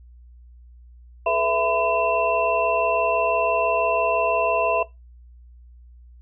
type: tone cluster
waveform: sine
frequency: 428.3 / 494.3 / 664 / 1009 / 2695 Hz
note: A4 / B4 / E5 / B5 / E7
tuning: -47 / +1 / +12 / +37 / +38 cents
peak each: -29 / -28 / -20 / -24 / -28 dBFS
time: 1.26-4.83 s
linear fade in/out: 5 ms
effects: noise-tail reverb RT60 0.2 s tail -19 dB re dry + added 60 Hz sine -44 dBFS peak until 6.21 s